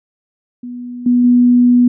sine tone with level steps, 244.8 Hz, B3, 15 cents flat, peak -24 / -8 / -6 dBFS, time 0.63-1.88 s, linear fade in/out 5 ms, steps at 1.06 / 1.24 s, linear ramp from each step 5 ms, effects none

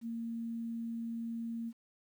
sine tone with quantisation, 230.3 Hz, A#3, 21 cents flat, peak -36 dBFS, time 0.01-1.73 s, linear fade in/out 50 ms, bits 11, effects none

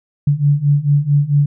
sine beating tone pair, 141.9 / 146.4 Hz, C#3 / D3, +41 / -5 cents, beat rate 4.5 Hz, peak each -15 / -13 dBFS, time 0.27-1.46 s, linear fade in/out 5 ms, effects none

